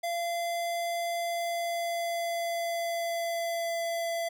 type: tone with pitch glide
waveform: square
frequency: 685 to 673.6 Hz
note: F5 to E5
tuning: -34 to +37 cents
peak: -30 dBFS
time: 0.03-4.29 s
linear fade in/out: 10 ms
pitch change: -29 cents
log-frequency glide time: 1.19-4.11 s
effects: none